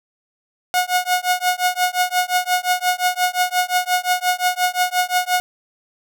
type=tone with tremolo; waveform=sawtooth; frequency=725 Hz; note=F#5; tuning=35 cents flat; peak=-9 dBFS; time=0.74-5.4 s; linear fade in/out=0 ms; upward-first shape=triangle; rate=5.7 Hz; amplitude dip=100%; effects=none